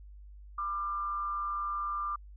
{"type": "tone with frequency modulation", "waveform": "sine", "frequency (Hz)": 1189, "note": "D6", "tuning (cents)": 21, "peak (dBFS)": -31, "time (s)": [0.58, 2.16], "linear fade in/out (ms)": 5, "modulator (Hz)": 179, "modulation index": 0.36, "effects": ["added 50 Hz sine -47 dBFS peak until 2.36 s"]}